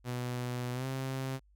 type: tone with pitch glide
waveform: sawtooth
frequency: 123.6 to 132.47 Hz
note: B2 to C3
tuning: +2 to +22 cents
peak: -30 dBFS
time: 0.04-1.4 s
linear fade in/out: 50 ms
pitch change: +120 cents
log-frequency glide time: 0.73-0.86 s
effects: added 50 Hz sine -61 dBFS peak until 1.55 s